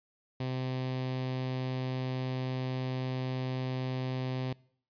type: tone with notch filter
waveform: sawtooth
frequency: 129.1 Hz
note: C3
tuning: 23 cents flat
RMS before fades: -34 dBFS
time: 0.4-4.53 s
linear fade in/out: 5 ms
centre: 1400 Hz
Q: 1.9
effects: noise-tail reverb RT60 0.6 s tail -23 dB re dry + resampled to 11025 Hz